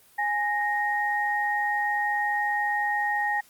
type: tone pair together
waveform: sine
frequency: 829.6 / 1864.7 Hz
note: G#5 / A#6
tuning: -2 / 0 cents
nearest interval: octave + major second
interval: 1402 cents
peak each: -26 dBFS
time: 0.18-3.41 s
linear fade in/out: 10 ms
effects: white hiss -57 dBFS RMS until 3.49 s + Opus 32 kbps